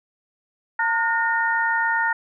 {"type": "tone cluster", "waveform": "sine", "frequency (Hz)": [908, 1437, 1835], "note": ["A#5", "F6", "A#6"], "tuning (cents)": [-46, 49, -28], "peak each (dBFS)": -23, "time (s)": [0.79, 2.13], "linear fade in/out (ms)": 5, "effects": []}